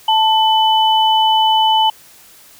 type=tone pair together; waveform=sine; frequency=880 / 3000 Hz; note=A5 / F#7; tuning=0 / +23 cents; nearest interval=octave + major sixth; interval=2123 cents; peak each=-11 / -15 dBFS; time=0.08-1.9 s; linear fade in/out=5 ms; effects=white hiss -44 dBFS RMS until 2.59 s